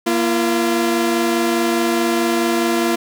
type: tone pair together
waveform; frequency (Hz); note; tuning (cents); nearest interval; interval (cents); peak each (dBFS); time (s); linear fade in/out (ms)
sawtooth; 235.6 / 341; A#3 / F4; +19 / -41; tritone; 640; -16 / -13; 0.06-2.96; 10
effects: none